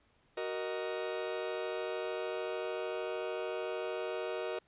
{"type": "chord", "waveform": "40% pulse", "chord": "D# minor", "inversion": "first", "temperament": "just", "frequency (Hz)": [373.4, 466.7, 622.3], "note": ["F#4", "A#4", "D#5"], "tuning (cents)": [16, 2, 0], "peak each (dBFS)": [-39, -38, -39], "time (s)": [0.37, 4.59], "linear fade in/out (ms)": 5, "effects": ["pink hiss -70 dBFS RMS until 4.67 s", "resampled to 8000 Hz"]}